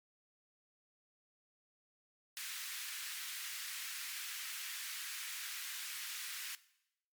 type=high-pass noise; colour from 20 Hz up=pink; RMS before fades=-44 dBFS; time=2.37-6.55 s; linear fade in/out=0 ms; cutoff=1600 Hz; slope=24 dB/octave; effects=noise-tail reverb RT60 0.8 s tail -18 dB re dry + MP3 96 kbps